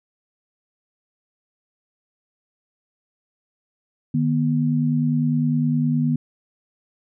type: tone pair together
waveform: sine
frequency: 152.8 / 242.6 Hz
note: D#3 / B3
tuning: -31 / -31 cents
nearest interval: minor sixth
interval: 800 cents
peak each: -20 dBFS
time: 4.14-6.16 s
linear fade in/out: 5 ms
effects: none